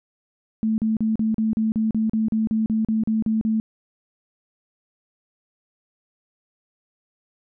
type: tone bursts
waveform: sine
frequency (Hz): 220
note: A3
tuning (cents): 0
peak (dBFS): -18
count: 16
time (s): 0.63-3.6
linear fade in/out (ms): 0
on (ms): 150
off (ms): 38
effects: none